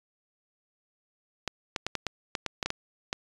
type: clicks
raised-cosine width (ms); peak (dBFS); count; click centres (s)
0.2; -12; 11; 1.477 / 1.762 / 1.866 / 1.953 / 2.067 / 2.352 / 2.463 / 2.628 / 2.66 / 2.704 / 3.129
effects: resampled to 22050 Hz